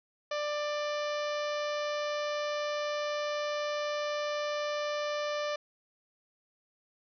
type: harmonic tone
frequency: 592 Hz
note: D5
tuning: 14 cents sharp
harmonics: 1 / 2 / 3 / 4 / 5 / 6 / 7 / 8 / 9 / 10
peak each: -32 / -38 / -42 / -44 / -46 / -48 / -49 / -50 / -51 / -52 dBFS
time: 0.31-5.56 s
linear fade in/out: 5 ms
effects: none